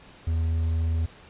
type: tone with quantisation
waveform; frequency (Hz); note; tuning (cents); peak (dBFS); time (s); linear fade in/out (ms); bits
triangle; 81.5; E2; -19; -20; 0.27-1.06; 5; 8
effects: pink hiss -50 dBFS RMS until 1.29 s + resampled to 8000 Hz